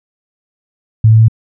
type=tone with pitch steps; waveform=sine; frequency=110.2 / 111.09 / 112 Hz; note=A2 / A2 / A2; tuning=+3 / +17 / +31 cents; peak=-3 dBFS; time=1.04-1.283 s; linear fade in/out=5 ms; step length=81 ms; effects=none